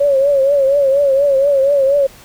sine tone with vibrato, 554.4 Hz, C#5, in tune, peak -9 dBFS, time 0-2.07 s, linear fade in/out 10 ms, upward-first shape triangle, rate 4.2 Hz, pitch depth 86 cents each way, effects pink hiss -41 dBFS RMS until 2.24 s

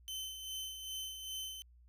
sawtooth tone with tremolo, 3065 Hz, G7, 40 cents flat, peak -36 dBFS, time 0.08-1.62 s, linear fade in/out 0 ms, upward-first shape sine, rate 2.5 Hz, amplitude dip 50%, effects added 60 Hz sine -59 dBFS peak until 1.88 s

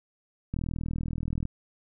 click train, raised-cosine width 5 ms, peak -19 dBFS, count 38, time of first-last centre 0.54-1.454 s, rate 40.5 Hz, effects none

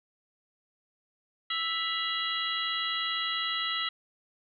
harmonic tone with a mistuned harmonic, 659.3 Hz, E5, in tune, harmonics 2 / 3 / 4 / 5 / 6, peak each -35 / -35 / -35 / -35 / -35 dBFS, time 1.5-3.89 s, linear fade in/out 5 ms, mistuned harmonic 4, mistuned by +140 cents, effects none

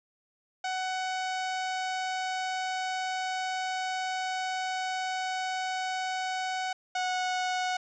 sawtooth tone pair in turn, 747 / 736.3 Hz, F#5 / F#5, +16 / -9 cents, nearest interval unison, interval 25 cents, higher first, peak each -26 / -24 dBFS, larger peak second, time 0.64-6.73 / 6.95-7.77 s, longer first, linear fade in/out 5 ms, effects resampled to 16000 Hz + 11-bit

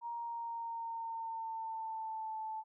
sine tone with pitch glide, 939 to 876.1 Hz, A#5 to A5, +12 to -8 cents, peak -38 dBFS, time 0.01-2.64 s, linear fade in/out 50 ms, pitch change -120 cents, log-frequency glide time 0.13-2.37 s, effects none

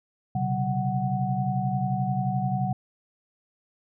sine tone cluster, 125.9 / 137.3 / 189.4 / 743 Hz, B2 / C#3 / F#3 / F#5, +34 / -16 / +41 / +7 cents, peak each -29 dBFS, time 0.35-2.73 s, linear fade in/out 5 ms, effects none

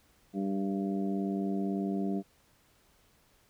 harmonic tone with a mistuned harmonic, 98 Hz, G2, in tune, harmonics 2 / 3 / 4 / 5 / 6 / 7, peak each -31 / -35 / -38 / -50 / -51 / -42 dBFS, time 0.33-2.23 s, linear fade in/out 50 ms, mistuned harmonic 5, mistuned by -52 cents, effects pink hiss -66 dBFS RMS until 3.49 s

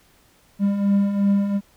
triangle beating tone pair, 197.7 / 200.5 Hz, G3 / G3, +15 / +39 cents, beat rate 2.8 Hz, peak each -23 / -15 dBFS, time 0.59-1.61 s, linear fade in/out 50 ms, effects pink hiss -57 dBFS RMS until 1.76 s

